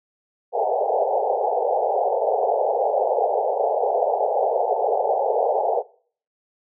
white band-pass noise, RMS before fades -21 dBFS, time 0.52-5.83 s, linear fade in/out 50 ms, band 420 to 840 Hz, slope 96 dB/octave, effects noise-tail reverb RT60 0.5 s tail -22 dB re dry

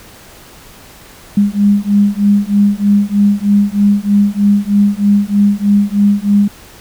sine beating tone pair, 201.8 / 205 Hz, G#3 / G#3, -49 / -22 cents, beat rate 3.2 Hz, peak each -11 dBFS, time 1.37-6.48 s, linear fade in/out 5 ms, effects pink hiss -38 dBFS RMS until 6.8 s

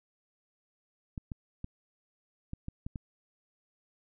clicks, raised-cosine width 5 ms, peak -25 dBFS, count 7, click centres 1.178 / 1.318 / 1.644 / 2.534 / 2.684 / 2.865 / 2.958 s, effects none

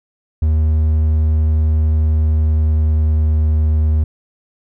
triangle tone with pitch glide, 77.78 to 77.29 Hz, D#2 to D#2, 0 to -11 cents, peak -9 dBFS, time 0.42-4.04 s, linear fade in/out 5 ms, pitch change -11 cents, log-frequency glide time 1.97-3.53 s, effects none

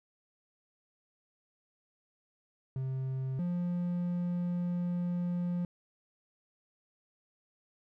triangle tone pair in turn, 131.8 / 175.93 Hz, C3 / F3, +13 / +13 cents, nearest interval perfect fourth, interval 500 cents, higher second, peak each -30 / -28 dBFS, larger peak second, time 2.76-3.39 / 3.39-5.65 s, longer second, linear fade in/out 2 ms, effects none

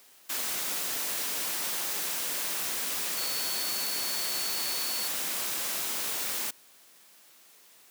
sine tone in noise, 4435 Hz, C#8, in tune, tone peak -35 dBFS, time 3.17-5.08 s, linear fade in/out 10 ms, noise white, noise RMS -32 dBFS, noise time 0.29-6.51 s, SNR -6 dB, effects white hiss -57 dBFS RMS until 7.9 s + high-pass 200 Hz 12 dB/octave

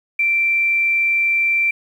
sine tone, 2349 Hz, D7, in tune, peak -14 dBFS, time 0.19-1.71 s, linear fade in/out 5 ms, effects 8-bit

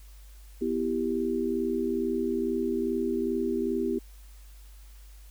sine chord, E minor, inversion second, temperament equal, 246.9 / 329.6 / 392 Hz, B3 / E4 / G4, 0 / 0 / 0 cents, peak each -30 / -31 / -29 dBFS, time 0.61-3.99 s, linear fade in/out 10 ms, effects added 50 Hz sine -46 dBFS peak until 5.3 s + white hiss -59 dBFS RMS until 5.3 s

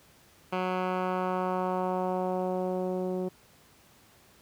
10% pulse tone with low-pass filter sweep, 184 Hz, F#3, 9 cents flat, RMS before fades -30 dBFS, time 0.52-3.29 s, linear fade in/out 10 ms, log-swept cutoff 2300 to 390 Hz, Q 1.3, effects pink hiss -59 dBFS RMS until 4.41 s + high-pass 60 Hz 12 dB/octave

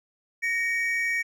triangle tone pair together, 1862 / 2268 Hz, A#6 / C#7, -2 / +39 cents, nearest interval minor third, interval 341 cents, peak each -25 dBFS, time 0.42-1.23 s, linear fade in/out 20 ms, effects none

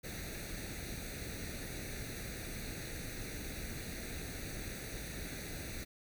pink noise with comb filter, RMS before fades -43 dBFS, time 0.03-5.85 s, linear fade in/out 20 ms, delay 0.48 ms, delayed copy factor +0.8, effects none

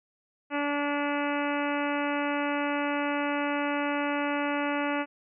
harmonic tone, 288.8 Hz, D4, 29 cents flat, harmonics 1 / 2 / 3 / 4 / 5 / 6 / 7 / 8 / 9 / 10, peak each -30 / -33 / -34 / -37 / -36 / -41 / -39 / -41 / -39 / -46 dBFS, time 0.5-5.06 s, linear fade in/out 50 ms, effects none

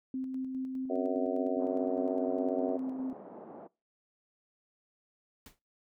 sine tone with tremolo, 261.1 Hz, C4, 3 cents flat, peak -32 dBFS, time 0.14-3.13 s, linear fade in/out 2 ms, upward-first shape square, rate 4.9 Hz, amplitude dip 30%
harmonic tone, 92.7 Hz, F#2, 4 cents sharp, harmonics 3 / 4 / 5 / 6 / 7 / 8, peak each -37 / -36 / -36 / -38 / -36 / -42 dBFS, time 0.89-2.78 s, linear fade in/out 20 ms
white band-pass noise, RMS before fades -48 dBFS, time 1.59-3.68 s, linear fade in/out 20 ms, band 190 to 760 Hz, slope 24 dB/octave
pink noise with exponential decay, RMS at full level -47 dBFS, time 5.46-5.59 s, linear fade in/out 1 ms, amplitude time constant 28 ms
effects noise-tail reverb RT60 0.3 s tail -24 dB re dry

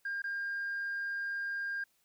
sine tone with dropouts, 1606 Hz, G6, 41 cents sharp, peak -32 dBFS, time 0.05-1.84 s, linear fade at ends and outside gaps 5 ms, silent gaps 0.22-0.24 s, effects tanh soft clip ceiling -31 dBFS + white hiss -73 dBFS RMS until 2.04 s

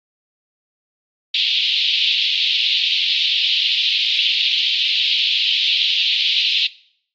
white band-pass noise, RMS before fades -18 dBFS, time 1.34-6.67 s, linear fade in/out 5 ms, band 2700 to 4000 Hz, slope 48 dB/octave, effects noise-tail reverb RT60 0.6 s tail -20 dB re dry + AAC 32 kbps

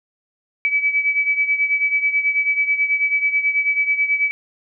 sine beating tone pair, 2289 / 2298.2 Hz, D7 / D7, -45 / -38 cents, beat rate 9.2 Hz, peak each -17 / -22 dBFS, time 0.65-4.31 s, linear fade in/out 0 ms, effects none

